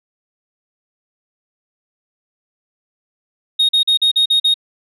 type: tone bursts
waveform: sine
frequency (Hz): 3729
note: A#7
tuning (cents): 0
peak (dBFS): -8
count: 7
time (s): 3.59-4.542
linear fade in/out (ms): 10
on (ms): 100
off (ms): 42
effects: tanh soft clip ceiling -9 dBFS